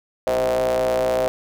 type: ring-modulated tone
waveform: 45% pulse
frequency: 61 Hz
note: B1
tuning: 21 cents flat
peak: -15 dBFS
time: 0.27-1.28 s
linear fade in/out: 0 ms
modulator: 577 Hz
effects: none